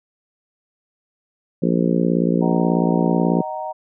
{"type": "harmonic tone", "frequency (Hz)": 58.27, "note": "A#1", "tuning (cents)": 0, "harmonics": [3, 4, 5, 6, 7, 8, 9], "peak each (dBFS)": [-19, -21, -23, -25, -26, -27, -28], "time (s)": [1.62, 3.42], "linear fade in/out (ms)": 10}
{"type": "chord", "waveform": "sine", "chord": "D# minor", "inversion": "none", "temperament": "equal with one note detuned", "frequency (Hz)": [622.3, 754.2, 932.3], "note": ["D#5", "F#5", "A#5"], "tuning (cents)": [0, 33, 0], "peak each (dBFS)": -29, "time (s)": [2.41, 3.73], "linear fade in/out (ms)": 20}
{"effects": []}